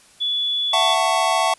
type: tone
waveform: sine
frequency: 3428 Hz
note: A7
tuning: 46 cents flat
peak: -19 dBFS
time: 0.2-0.95 s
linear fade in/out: 20 ms
type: chord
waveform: square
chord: F# minor seventh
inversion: third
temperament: just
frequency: 666 / 740 / 888 / 1110 Hz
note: E5 / F#5 / A5 / C#6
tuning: +18 / 0 / +16 / +2 cents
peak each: -23 dBFS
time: 0.73-1.54 s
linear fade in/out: 5 ms
effects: white hiss -51 dBFS RMS until 1.58 s + resampled to 24000 Hz